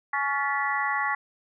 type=harmonic tone with a mistuned harmonic; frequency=280.1 Hz; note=C#4; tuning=18 cents sharp; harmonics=3 / 4 / 5 / 6 / 7; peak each=-30 / -29 / -34 / -32 / -29 dBFS; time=0.13-1.15 s; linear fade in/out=5 ms; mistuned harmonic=6; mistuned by=+63 cents; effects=none